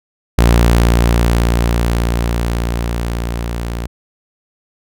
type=tone with level ramp; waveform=sawtooth; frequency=58.27 Hz; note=A#1; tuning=in tune; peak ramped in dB=-3 to -16 dBFS; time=0.38-3.87 s; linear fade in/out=5 ms; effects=none